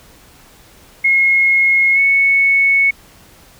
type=tone with pitch glide; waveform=sine; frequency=2161 to 2210 Hz; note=C#7 to C#7; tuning=-45 to -6 cents; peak=-9 dBFS; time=1.04-2.91 s; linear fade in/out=10 ms; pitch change=+39 cents; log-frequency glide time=1.94-1.99 s; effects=pink hiss -45 dBFS RMS until 3.59 s